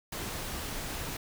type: noise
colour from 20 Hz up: pink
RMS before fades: -37 dBFS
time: 0.12-1.17 s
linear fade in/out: 5 ms
effects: none